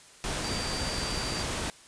sine tone in noise, 4688 Hz, D8, 4 cents flat, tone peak -36 dBFS, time 0.44-1.43 s, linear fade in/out 0 ms, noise pink, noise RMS -32 dBFS, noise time 0.24-1.7 s, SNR -7 dB, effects white hiss -53 dBFS RMS until 1.87 s + resampled to 22050 Hz

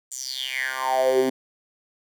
10% pulse tone with high-pass filter sweep, 131.1 Hz, C3, 4 cents sharp, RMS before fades -24 dBFS, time 0.11-1.3 s, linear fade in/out 10 ms, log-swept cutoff 7700 to 280 Hz, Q 7.2, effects none

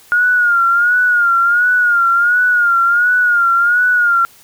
sine tone with vibrato, 1425 Hz, F6, 34 cents sharp, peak -9 dBFS, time 0.12-4.25 s, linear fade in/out 0 ms, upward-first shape sine, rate 1.4 Hz, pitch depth 70 cents each way, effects white hiss -45 dBFS RMS until 4.43 s

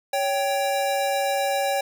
square tone pair together, 558.9 / 784 Hz, C#5 / G5, +14 / 0 cents, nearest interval tritone, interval 586 cents, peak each -25 dBFS, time 0.13-1.81 s, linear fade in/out 5 ms, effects none

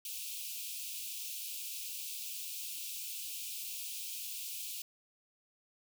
white high-pass noise, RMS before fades -42 dBFS, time 0.05-4.82 s, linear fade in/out 2 ms, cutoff 2400 Hz, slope 96 dB/octave, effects none

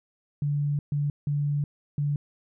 sine tone bursts at uneven times, 145 Hz, D3, 22 cents flat, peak -23 dBFS, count 4, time 0.42-0.79 / 0.92-1.1 / 1.27-1.64 / 1.98-2.16 s, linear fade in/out 2 ms, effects none

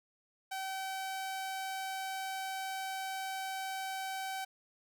sawtooth tone, 767 Hz, G5, 38 cents flat, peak -33 dBFS, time 0.51-4.45 s, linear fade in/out 10 ms, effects none

